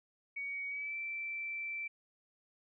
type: tone with pitch glide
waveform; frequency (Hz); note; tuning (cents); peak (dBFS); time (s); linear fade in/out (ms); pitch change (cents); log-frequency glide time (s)
sine; 2249 to 2335; C#7 to D7; +24 to -11; -37; 0.36-1.88; 10; +65; 0.68-0.96
effects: none